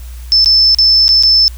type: tone with dropouts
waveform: sine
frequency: 5274 Hz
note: E8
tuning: in tune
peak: -5 dBFS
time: 0.32-1.48 s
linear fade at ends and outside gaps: 0 ms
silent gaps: 0.445-0.459 / 0.747-0.786 / 1.081-1.09 / 1.226-1.234 s
effects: added 60 Hz sine -25 dBFS peak until 1.57 s + white hiss -41 dBFS RMS until 1.57 s